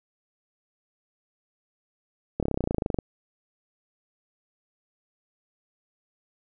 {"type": "slowing click train", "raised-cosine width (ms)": 2, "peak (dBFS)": -12, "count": 18, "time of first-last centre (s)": [2.4, 2.988], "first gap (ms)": 27, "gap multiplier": 1.03, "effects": []}